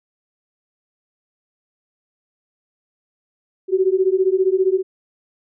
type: beating tone pair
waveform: sine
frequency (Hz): 370 / 385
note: F#4 / G4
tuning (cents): 0 / -31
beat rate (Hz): 15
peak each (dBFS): -17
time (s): 3.68-4.83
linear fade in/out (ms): 50
effects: none